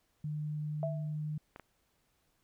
sine tone with pitch glide, 150.9 to 151.95 Hz, D3 to D#3, +47 to -41 cents, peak -34 dBFS, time 0.24-1.38 s, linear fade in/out 5 ms, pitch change +12 cents, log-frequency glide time 0.74-0.9 s
sine tone with exponential decay, 657 Hz, E5, 6 cents flat, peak -30 dBFS, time 0.83-1.16 s, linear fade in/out 1 ms, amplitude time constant 71 ms
clicks, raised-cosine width 0.5 ms, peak -32 dBFS, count 2, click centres 1.561 / 1.597 s
effects pink hiss -75 dBFS RMS until 2.43 s

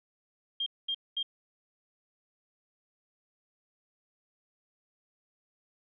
sine tone bursts, 3207 Hz, G7, 39 cents sharp, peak -29 dBFS, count 3, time 0.6-1.229 s, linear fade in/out 5 ms, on 63 ms, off 220 ms, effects none

